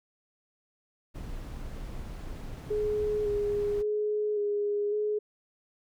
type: noise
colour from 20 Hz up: brown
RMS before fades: -39 dBFS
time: 1.14-3.83 s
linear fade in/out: 20 ms
type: tone with vibrato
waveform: sine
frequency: 416.8 Hz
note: G#4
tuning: 6 cents sharp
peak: -26 dBFS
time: 2.7-5.19 s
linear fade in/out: 10 ms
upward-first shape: square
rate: 0.9 Hz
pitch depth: 20 cents each way
effects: none